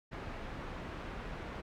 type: low-pass noise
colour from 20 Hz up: pink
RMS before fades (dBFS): -43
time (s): 0.11-1.62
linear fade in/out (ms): 20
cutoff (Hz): 2100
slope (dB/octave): 12
effects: none